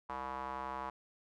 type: tone with band-pass filter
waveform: square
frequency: 65.7 Hz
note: C2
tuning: 8 cents sharp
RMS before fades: -41 dBFS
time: 0.09-0.9 s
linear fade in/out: 5 ms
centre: 1000 Hz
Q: 4
effects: none